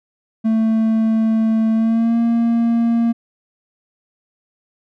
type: tone with pitch glide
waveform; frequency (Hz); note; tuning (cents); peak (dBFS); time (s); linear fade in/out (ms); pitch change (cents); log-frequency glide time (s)
triangle; 222.2 to 232.2; A3 to A#3; +17 to -7; -11; 0.44-3.13; 20; +76; 1.73-2.18
effects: none